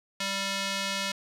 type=tone with band-pass filter; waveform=square; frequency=196 Hz; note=G3; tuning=in tune; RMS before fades=-31 dBFS; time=0.2-1.12 s; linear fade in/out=5 ms; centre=3800 Hz; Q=0.88; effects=none